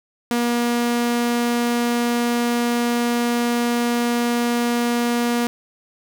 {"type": "tone", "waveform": "sawtooth", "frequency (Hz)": 238.6, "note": "A#3", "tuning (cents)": 41, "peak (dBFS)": -14, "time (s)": [0.31, 5.47], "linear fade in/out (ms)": 0, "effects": []}